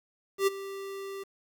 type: tone with ADSR envelope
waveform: square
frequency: 392 Hz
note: G4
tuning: in tune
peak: -21 dBFS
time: 0.38-1.24 s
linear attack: 91 ms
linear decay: 19 ms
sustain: -17 dB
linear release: 14 ms
effects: 9-bit